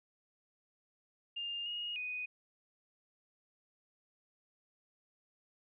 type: tone with pitch steps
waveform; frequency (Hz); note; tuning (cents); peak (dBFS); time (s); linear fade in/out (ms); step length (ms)
sine; 2809 / 2869 / 2489; F7 / F7 / D#7; +9 / +46 / 0; -37; 1.36-2.26; 10; 300
effects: none